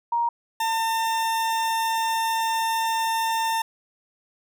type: tone pair in turn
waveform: sine / 40% pulse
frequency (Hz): 940 / 902.2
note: A#5 / A5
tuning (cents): +14 / +43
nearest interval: minor second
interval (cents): 71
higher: first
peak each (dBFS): -20 / -21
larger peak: first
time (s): 0.12-0.29 / 0.6-3.62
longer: second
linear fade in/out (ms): 5
effects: none